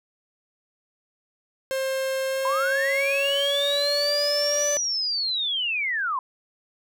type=tone with pitch glide; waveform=45% pulse; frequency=531 to 582.4 Hz; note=C5 to D5; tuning=+25 to -15 cents; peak=-24 dBFS; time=1.71-4.77 s; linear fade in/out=0 ms; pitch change=+160 cents; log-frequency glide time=2.27-4.14 s
type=linear two-way sweep; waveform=sine; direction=up then down; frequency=987.8 to 6080 to 987.8 Hz; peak=-23 dBFS; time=2.45-6.19 s; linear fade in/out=2 ms; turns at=4.73 s
effects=none